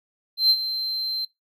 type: tone with ADSR envelope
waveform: triangle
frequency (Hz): 4118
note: C8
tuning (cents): -28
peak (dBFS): -12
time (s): 0.37-1.25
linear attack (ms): 130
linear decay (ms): 56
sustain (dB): -12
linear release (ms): 4
effects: noise-tail reverb RT60 0.2 s tail -23 dB re dry